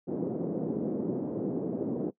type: band-pass noise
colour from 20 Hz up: white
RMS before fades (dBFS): -32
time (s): 0.07-2.11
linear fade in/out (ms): 20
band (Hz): 160 to 420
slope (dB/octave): 24
effects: noise-tail reverb RT60 0.1 s tail -20 dB re dry